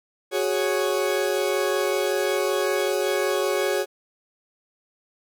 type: chord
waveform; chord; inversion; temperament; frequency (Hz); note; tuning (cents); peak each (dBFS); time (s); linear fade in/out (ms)
40% pulse; F# suspended second; none; equal; 370 / 415.3 / 554.4; F#4 / G#4 / C#5; 0 / 0 / 0; -25; 0.31-3.86; 50
effects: none